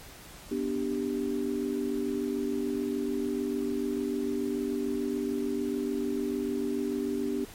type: chord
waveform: sine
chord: G major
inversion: first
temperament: equal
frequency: 246.9 / 293.7 / 392 Hz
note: B3 / D4 / G4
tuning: 0 / 0 / 0 cents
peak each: -32 dBFS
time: 0.51-7.45 s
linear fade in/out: 5 ms
effects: pink hiss -48 dBFS RMS until 7.54 s + MP3 64 kbps